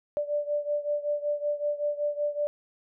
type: beating tone pair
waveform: sine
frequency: 586 / 591.3 Hz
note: D5 / D5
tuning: -4 / +12 cents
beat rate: 5.3 Hz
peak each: -28 / -31 dBFS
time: 0.17-2.47 s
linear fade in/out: 0 ms
effects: none